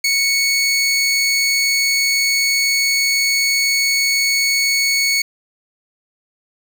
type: tone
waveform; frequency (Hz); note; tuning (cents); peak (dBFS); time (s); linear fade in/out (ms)
20% pulse; 2217; C#7; 0; -9; 0.04-5.22; 5
effects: none